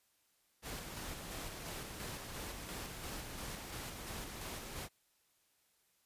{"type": "noise with tremolo", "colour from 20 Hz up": "pink", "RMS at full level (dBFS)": -44, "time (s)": [0.62, 4.89], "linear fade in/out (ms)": 50, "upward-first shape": "square", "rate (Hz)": 2.9, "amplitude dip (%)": 30, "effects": ["white hiss -75 dBFS RMS until 6.05 s", "resampled to 32000 Hz"]}